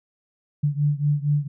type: beating tone pair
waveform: sine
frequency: 144.8 / 149.1 Hz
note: D3 / D3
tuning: -24 / +27 cents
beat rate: 4.3 Hz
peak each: -21 / -23 dBFS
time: 0.63-1.48 s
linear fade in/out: 10 ms
effects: none